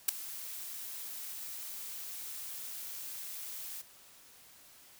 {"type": "noise with ADSR envelope", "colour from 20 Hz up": "blue", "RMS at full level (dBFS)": -22, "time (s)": [0.08, 3.82], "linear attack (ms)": 10, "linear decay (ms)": 3, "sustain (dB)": -21, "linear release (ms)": 13, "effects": ["white hiss -58 dBFS RMS until 4.99 s"]}